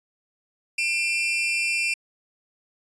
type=tone pair together; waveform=40% pulse; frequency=2388 / 2681 Hz; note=D7 / E7; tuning=+28 / +29 cents; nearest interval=major second; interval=201 cents; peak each=-24 dBFS; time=0.78-1.94 s; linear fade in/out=5 ms; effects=resampled to 22050 Hz